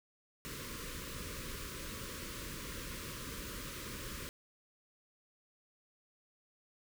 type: band-stop noise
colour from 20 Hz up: pink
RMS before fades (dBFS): -44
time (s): 0.45-4.29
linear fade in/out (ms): 0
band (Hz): 580 to 990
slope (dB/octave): 96
effects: none